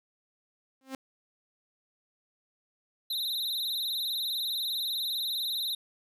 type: tone with exponential growth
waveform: sawtooth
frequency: 265.1 Hz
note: C4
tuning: 23 cents sharp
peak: -28 dBFS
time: 0.81-0.95 s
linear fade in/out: 2 ms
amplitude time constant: 30 ms
type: tone with vibrato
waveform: square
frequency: 3852 Hz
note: B7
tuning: 44 cents flat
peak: -30 dBFS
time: 3.1-5.75 s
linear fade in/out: 5 ms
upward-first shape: triangle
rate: 20 Hz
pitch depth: 140 cents each way
effects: none